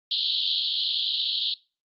pink band-pass noise, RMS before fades -26 dBFS, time 0.11-1.54 s, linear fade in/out 2 ms, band 3100 to 4400 Hz, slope 96 dB/octave, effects noise-tail reverb RT60 0.3 s tail -21 dB re dry + Opus 48 kbps

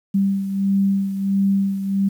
sine beating tone pair, 196 / 197.5 Hz, G3 / G3, 0 / +13 cents, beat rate 1.5 Hz, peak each -17 / -24 dBFS, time 0.14-2.09 s, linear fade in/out 10 ms, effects 8-bit

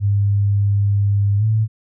sine tone with pitch glide, 101 to 109.51 Hz, G#2 to A2, -48 to -8 cents, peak -13 dBFS, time 0-1.68 s, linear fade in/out 50 ms, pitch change +140 cents, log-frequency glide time 1.38-1.44 s, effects none

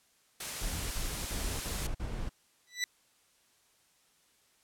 white noise, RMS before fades -38 dBFS, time 0.4-1.87 s, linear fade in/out 5 ms
brown noise bursts, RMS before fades -36 dBFS, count 5, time 0.61-2.294 s, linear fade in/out 10 ms, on 300 ms, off 46 ms
20% pulse tone with exponential growth, 1975.5 Hz, B6, in tune, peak -21 dBFS, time 2.67-2.84 s, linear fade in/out 1 ms, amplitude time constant 35 ms
effects white hiss -68 dBFS RMS until 4.63 s + low-pass 11000 Hz 12 dB/octave

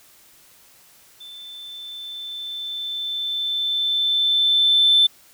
sine tone with level ramp, 3535 Hz, A7, 7 cents sharp, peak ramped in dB -37 to -10 dBFS, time 1.2-5.07 s, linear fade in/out 10 ms, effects tanh soft clip ceiling -7 dBFS + white hiss -52 dBFS RMS until 5.33 s

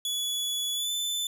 sawtooth tone with pitch glide, 3406 to 3518 Hz, G#7 to A7, +43 to -1 cents, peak -25 dBFS, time 0.05-1.27 s, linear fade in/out 2 ms, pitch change +56 cents, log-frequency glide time 0.74-0.91 s, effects none

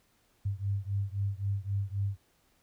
sine beating tone pair, 97.9 / 101.7 Hz, G2 / G#2, -2 / -36 cents, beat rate 3.8 Hz, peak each -32 / -33 dBFS, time 0.45-2.17 s, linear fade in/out 10 ms, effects pink hiss -69 dBFS RMS until 2.62 s

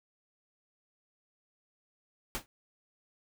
pink noise with exponential decay, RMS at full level -31 dBFS, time 2.35-2.46 s, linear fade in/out 0 ms, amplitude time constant 23 ms, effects none

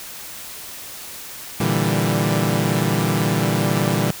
sawtooth chord, E half-diminished seventh, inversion second, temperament equal, 116.54 / 146.83 / 164.81 / 196 Hz, Bb2 / D3 / E3 / G3, 0 / 0 / 0 / 0 cents, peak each -19 dBFS, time 1.6-4.11 s, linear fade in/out 5 ms, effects white hiss -35 dBFS RMS until 4.2 s

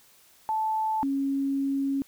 sine tone pair in turn, 875 / 274.8 Hz, A5 / C#4, -10 / -15 cents, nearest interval octave + minor sixth, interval 2005 cents, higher first, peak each -24 dBFS, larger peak neither, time 0.49-1.03 / 1.03-2.02 s, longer second, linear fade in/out 0 ms, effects white hiss -58 dBFS RMS until 2.07 s

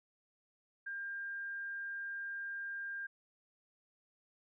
sine tone, 1600 Hz, G6, 35 cents sharp, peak -39 dBFS, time 0.86-3.07 s, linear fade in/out 10 ms, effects none

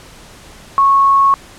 sine tone, 1100 Hz, C#6, 14 cents flat, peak -7 dBFS, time 0.78-1.34 s, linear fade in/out 0 ms, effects pink hiss -39 dBFS RMS until 1.58 s + low-pass 10000 Hz 12 dB/octave

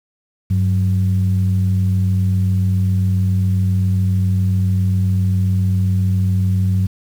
sine tone pair together, 97.28 / 184.6 Hz, G2 / F#3, -13 / -4 cents, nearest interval major seventh, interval 1109 cents, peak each -13 / -20 dBFS, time 0.5-6.87 s, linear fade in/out 10 ms, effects tanh soft clip ceiling -6 dBFS + 7-bit

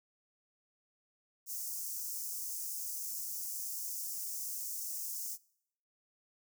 white high-pass noise, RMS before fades -40 dBFS, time 1.46-5.38 s, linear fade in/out 50 ms, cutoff 5400 Hz, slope 48 dB/octave, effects noise-tail reverb RT60 0.7 s tail -23 dB re dry

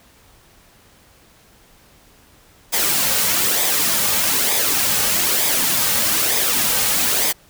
white noise with flanger, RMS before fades -18 dBFS, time 2.72-7.33 s, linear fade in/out 20 ms, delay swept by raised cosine 0.7 to 3 ms, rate 1.1 Hz, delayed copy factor -0.5, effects pink hiss -51 dBFS RMS until 7.49 s

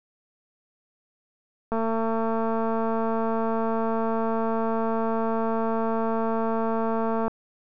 click train, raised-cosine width 1 ms, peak -14 dBFS, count 1252, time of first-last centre 1.72-7.28 s, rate 225 Hz, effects none

